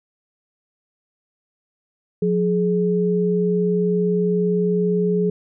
sine tone pair together, 178.8 / 421.1 Hz, F3 / G#4, +41 / +24 cents, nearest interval octave + minor third, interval 1483 cents, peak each -19 dBFS, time 2.22-5.3 s, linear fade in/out 5 ms, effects none

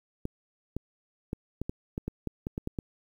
clicks, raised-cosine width 3 ms, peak -19 dBFS, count 12, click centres 0.254 / 0.766 / 1.331 / 1.616 / 1.695 / 1.979 / 2.08 / 2.273 / 2.469 / 2.579 / 2.674 / 2.788 s, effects 9-bit

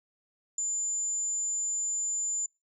sine tone, 7100 Hz, A8, 15 cents sharp, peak -28 dBFS, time 0.58-2.46 s, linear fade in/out 2 ms, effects noise-tail reverb RT60 0.2 s tail -22 dB re dry

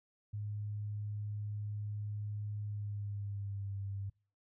sine tone with pitch glide, 104.3 to 98.9 Hz, G#2 to G2, +8 to +16 cents, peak -37 dBFS, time 0.33-4.1 s, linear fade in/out 10 ms, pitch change -92 cents, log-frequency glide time 2.62-3.74 s, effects noise-tail reverb RT60 0.4 s tail -26 dB re dry

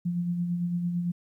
sine tone with tremolo, 174.4 Hz, F3, 2 cents flat, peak -24 dBFS, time 0.05-1.12 s, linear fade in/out 10 ms, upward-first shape sine, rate 8.9 Hz, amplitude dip 40%, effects 11-bit

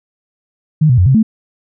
sine tone with pitch steps, 154.6 / 124.5 / 90.6 / 132.9 / 220 Hz, D#3 / B2 / F#2 / C3 / A3, -11 / +14 / -36 / +27 / 0 cents, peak -6 dBFS, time 0.81-1.23 s, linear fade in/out 10 ms, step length 84 ms, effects none

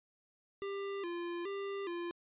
square tone with vibrato, 370 Hz, F#4, in tune, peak -38 dBFS, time 0.62-2.11 s, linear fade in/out 0 ms, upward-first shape square, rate 1.2 Hz, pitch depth 120 cents each way, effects resampled to 8000 Hz

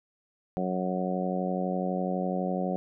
harmonic tone, 92 Hz, F#2, 9 cents flat, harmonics 2 / 3 / 4 / 5 / 6 / 7 / 8, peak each -30 / -37 / -37 / -38 / -34 / -39 / -35 dBFS, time 0.57-2.76 s, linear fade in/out 0 ms, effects none

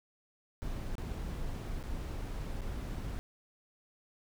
brown noise with dropouts, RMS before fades -38 dBFS, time 0.62-3.19 s, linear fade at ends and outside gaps 0 ms, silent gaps 0.953-0.982 / 1.828-1.838 / 2.609-2.617 s, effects none

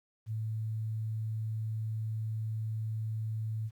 sine tone, 110 Hz, A2, in tune, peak -32 dBFS, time 0.26-3.71 s, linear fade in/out 50 ms, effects 11-bit

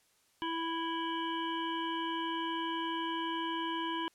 harmonic tone with a mistuned harmonic, 329.6 Hz, E4, in tune, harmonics 1 / 3 / 5 / 7 / 9 / 10, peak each -37 / -36 / -43 / -50 / -42 / -48 dBFS, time 0.42-4.08 s, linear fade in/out 0 ms, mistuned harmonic 10, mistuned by -43 cents, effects white hiss -70 dBFS RMS until 4.14 s + low-pass 11000 Hz 12 dB/octave

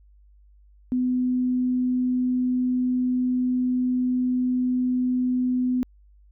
sine tone, 251.6 Hz, B3, 32 cents sharp, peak -20 dBFS, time 0.92-5.83 s, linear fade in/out 0 ms, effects added 50 Hz sine -51 dBFS peak until 6.31 s

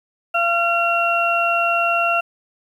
harmonic tone, 685 Hz, F5, 34 cents flat, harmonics 1 / 2 / 4, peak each -20 / -20 / -20 dBFS, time 0.34-2.21 s, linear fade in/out 10 ms, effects 8-bit

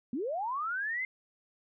sine linear sweep, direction up, 220 to 2106 Hz, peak -31 dBFS, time 0.13-1.05 s, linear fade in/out 2 ms, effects none

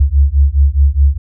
sine beating tone pair, 67.8 / 72.6 Hz, C#2 / D2, -38 / -19 cents, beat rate 4.8 Hz, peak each -10 dBFS, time 0-1.18 s, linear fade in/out 10 ms, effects none

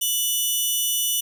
10% pulse tone pair together, 2960 / 3520 Hz, F#7 / A7, 0 / 0 cents, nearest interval minor third, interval 300 cents, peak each -13 / -22 dBFS, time 0.01-1.21 s, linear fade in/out 10 ms, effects none

